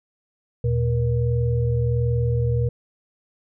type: tone cluster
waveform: sine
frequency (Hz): 77.2 / 118.6 / 475.3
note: D#2 / A#2 / A#4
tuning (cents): -13 / +30 / +34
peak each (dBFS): -27 / -19 / -27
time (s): 0.64-2.69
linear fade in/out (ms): 5
effects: none